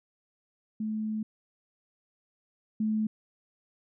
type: tone pair in turn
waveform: sine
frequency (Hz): 216.5 / 216.5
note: A3 / A3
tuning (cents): -28 / -28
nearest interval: unison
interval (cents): 0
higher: neither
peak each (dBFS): -29 / -25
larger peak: second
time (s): 0.8-1.23 / 2.8-3.07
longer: first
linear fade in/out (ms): 5
effects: none